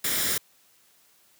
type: noise with comb filter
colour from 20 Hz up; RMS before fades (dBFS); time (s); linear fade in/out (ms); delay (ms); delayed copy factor
white; -26; 0.04-0.38; 5; 0.56; +0.5
effects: white hiss -61 dBFS RMS until 1.39 s + high-pass 80 Hz 12 dB/octave